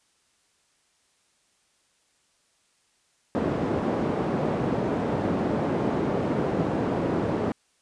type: band-pass noise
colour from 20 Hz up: white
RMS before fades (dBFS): -26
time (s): 3.35-7.52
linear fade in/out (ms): 0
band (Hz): 120 to 450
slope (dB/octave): 12
effects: white hiss -67 dBFS RMS until 7.81 s + resampled to 22050 Hz